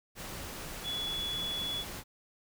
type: tone in noise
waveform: sine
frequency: 3402 Hz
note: G#7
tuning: 41 cents sharp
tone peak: -33 dBFS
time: 0.83-1.85 s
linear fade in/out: 50 ms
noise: pink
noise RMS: -42 dBFS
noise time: 0.15-2.04 s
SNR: +6 dB
effects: none